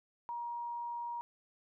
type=tone; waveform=sine; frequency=948 Hz; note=A#5; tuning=29 cents sharp; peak=-37 dBFS; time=0.29-1.21 s; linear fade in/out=0 ms; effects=none